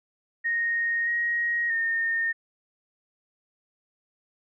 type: tone with pitch steps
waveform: sine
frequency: 1860 / 1884 / 1830 Hz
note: A#6 / A#6 / A#6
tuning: -4 / +18 / -32 cents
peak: -23 dBFS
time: 0.44-2.33 s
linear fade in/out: 20 ms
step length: 630 ms
effects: none